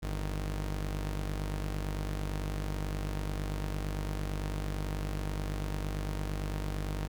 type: tone pair together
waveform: sawtooth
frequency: 49 / 155.56 Hz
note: G1 / D#3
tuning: 0 / 0 cents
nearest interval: octave + minor sixth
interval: 2000 cents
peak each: -29 / -37 dBFS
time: 0.02-7.08 s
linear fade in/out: 20 ms
effects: none